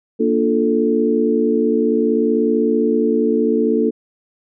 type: chord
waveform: sine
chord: Bb major seventh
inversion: none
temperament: equal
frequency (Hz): 233.1 / 293.7 / 349.2 / 440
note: Bb3 / D4 / F4 / A4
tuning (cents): 0 / 0 / 0 / 0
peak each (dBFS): -18 / -20 / -22 / -17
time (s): 0.19-3.91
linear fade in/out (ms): 20
effects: none